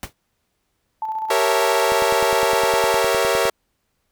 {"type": "noise with exponential decay", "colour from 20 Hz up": "pink", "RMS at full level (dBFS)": -26, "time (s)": [0.03, 0.13], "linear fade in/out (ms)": 1, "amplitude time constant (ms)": 21}
{"type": "tone with tremolo", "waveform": "sine", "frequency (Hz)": 877, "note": "A5", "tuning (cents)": -6, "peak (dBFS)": -21, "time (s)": [1.02, 3.02], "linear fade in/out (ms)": 2, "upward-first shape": "square", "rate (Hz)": 15, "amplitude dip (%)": 40}
{"type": "chord", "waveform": "sawtooth", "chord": "G diminished seventh", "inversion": "none", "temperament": "equal", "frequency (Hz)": [392, 466.2, 554.4, 659.3], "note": ["G4", "Bb4", "Db5", "Fb5"], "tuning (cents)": [0, 0, 0, 0], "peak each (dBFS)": [-20, -17, -18, -19], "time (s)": [1.3, 3.5], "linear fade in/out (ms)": 5}
{"type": "click train", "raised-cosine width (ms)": 2, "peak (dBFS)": -17, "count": 16, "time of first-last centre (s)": [1.92, 3.454], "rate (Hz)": 9.78}
{"effects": ["pink hiss -71 dBFS RMS until 4.11 s"]}